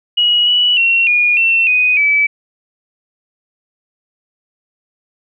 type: tone with pitch steps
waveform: sine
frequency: 2907 / 2945 / 2730 / 2439 / 2698 / 2493 / 2299 Hz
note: F#7 / F#7 / F7 / D#7 / E7 / D#7 / D7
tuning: -31 / -9 / -40 / -35 / +40 / +3 / -37 cents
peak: -9 dBFS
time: 0.17-2.27 s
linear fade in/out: 10 ms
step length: 300 ms
effects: none